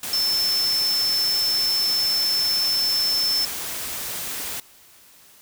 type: tone in noise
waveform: sine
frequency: 5300 Hz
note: E8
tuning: 9 cents sharp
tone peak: -19 dBFS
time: 0.13-3.45 s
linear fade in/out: 2 ms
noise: white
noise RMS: -30 dBFS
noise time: 0.03-4.6 s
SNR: +8 dB
effects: white hiss -51 dBFS RMS until 5.41 s